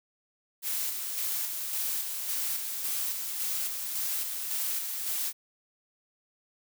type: noise with tremolo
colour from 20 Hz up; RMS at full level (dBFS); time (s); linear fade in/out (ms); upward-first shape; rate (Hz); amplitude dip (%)
blue; -31; 0.62-5.33; 50; square; 1.8; 35
effects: none